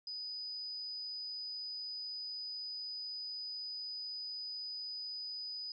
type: tone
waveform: sine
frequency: 4978 Hz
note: D#8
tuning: in tune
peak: -40 dBFS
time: 0.07-5.72 s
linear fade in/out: 2 ms
effects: none